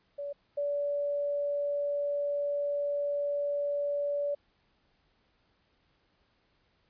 sine tone pair in turn, 571 / 575.3 Hz, D5 / D5, -49 / -36 cents, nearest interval unison, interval 13 cents, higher second, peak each -34 / -28 dBFS, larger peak second, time 0.18-0.33 / 0.57-4.35 s, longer second, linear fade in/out 10 ms, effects pink hiss -71 dBFS RMS until 6.89 s + resampled to 11025 Hz

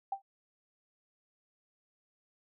sine tone with exponential decay, 784 Hz, G5, in tune, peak -28 dBFS, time 0.12-0.22 s, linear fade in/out 5 ms, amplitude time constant 20 ms, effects none

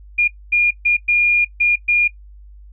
sine tone bursts at uneven times, 2421 Hz, D#7, 48 cents flat, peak -11 dBFS, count 6, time 0.18-0.28 / 0.52-0.71 / 0.85-0.97 / 1.08-1.45 / 1.6-1.76 / 1.88-2.08 s, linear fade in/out 10 ms, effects noise-tail reverb RT60 0.1 s tail -19 dB re dry + added 50 Hz sine -38 dBFS peak until 2.72 s

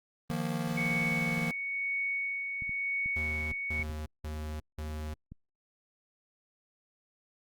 square chord, Eb suspended second, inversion none, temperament just, 155.56 / 175.01 / 233.3 Hz, Eb3 / F3 / Bb3, 0 / +4 / +2 cents, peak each -36 dBFS, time 0.3-1.51 s, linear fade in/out 0 ms
sine tone with tremolo, 2226 Hz, C#7, 7 cents sharp, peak -29 dBFS, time 0.77-3.83 s, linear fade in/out 5 ms, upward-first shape sine, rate 1 Hz, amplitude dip 40%
clicks, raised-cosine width 5 ms, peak -32 dBFS, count 7, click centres 2.622 / 2.694 / 3.06 / 3.516 / 3.796 / 3.898 / 5.32 s
square tone bursts, 76.8 Hz, D#2, 22 cents flat, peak -36 dBFS, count 4, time 3.16-5.14 s, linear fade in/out 5 ms, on 360 ms, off 180 ms
effects Opus 24 kbps

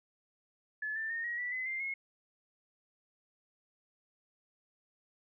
sine tone with pitch steps, 1720 / 1777.6 / 1837.1 / 1898.6 / 1962.1 / 2028 / 2096 / 2166 Hz, A6 / A6 / A#6 / A#6 / B6 / B6 / C7 / C#7, -40 / +17 / -26 / +31 / -12 / +45 / +2 / -41 cents, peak -34 dBFS, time 0.82-1.94 s, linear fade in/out 5 ms, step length 140 ms, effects none

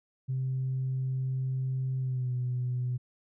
sine tone with pitch glide, 130.81 to 124.69 Hz, C3 to B2, 0 to +17 cents, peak -27 dBFS, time 0.28-2.98 s, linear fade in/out 20 ms, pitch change -83 cents, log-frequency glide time 1.99-2.33 s, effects tanh soft clip ceiling -24 dBFS

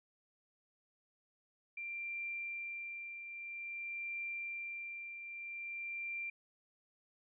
sine tone with tremolo, 2368 Hz, D7, 14 cents sharp, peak -38 dBFS, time 1.77-6.3 s, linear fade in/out 5 ms, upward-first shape triangle, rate 0.51 Hz, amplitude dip 55%, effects none

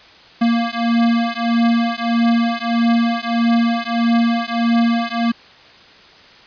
square beating tone pair, 232.1 / 233.7 Hz, A#3 / A#3, -7 / +5 cents, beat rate 1.6 Hz, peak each -18 / -18 dBFS, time 0.41-5.32 s, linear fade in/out 10 ms, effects white hiss -44 dBFS RMS until 6.46 s + resampled to 11025 Hz

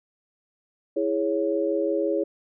sine chord, C# minor, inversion first, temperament equal, 329.6 / 415.3 / 554.4 Hz, E4 / G#4 / C#5, 0 / 0 / 0 cents, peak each -26 dBFS, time 0.96-2.24 s, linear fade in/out 10 ms, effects none

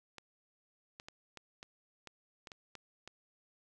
clicks, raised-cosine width 0.2 ms, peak -30 dBFS, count 10, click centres 0.183 / 0.999 / 1.085 / 1.373 / 1.629 / 2.073 / 2.472 / 2.518 / 2.753 / 3.076 s, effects none

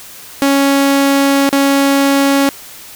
sawtooth tone with dropouts, 277.2 Hz, C#4, in tune, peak -5 dBFS, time 0.42-2.49 s, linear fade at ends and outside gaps 1 ms, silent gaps 1.491-1.528 s, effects white hiss -34 dBFS RMS until 2.95 s

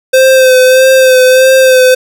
square tone with vibrato, 518 Hz, C5, 17 cents flat, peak -3 dBFS, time 0.13-1.95 s, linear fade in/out 10 ms, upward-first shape sine, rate 1.6 Hz, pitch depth 28 cents each way, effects none

